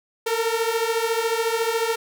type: beating tone pair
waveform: sawtooth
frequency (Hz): 448.9 / 462.9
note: A4 / A#4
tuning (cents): +35 / -12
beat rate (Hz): 14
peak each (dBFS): -20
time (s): 0.26-1.96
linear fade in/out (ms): 10
effects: none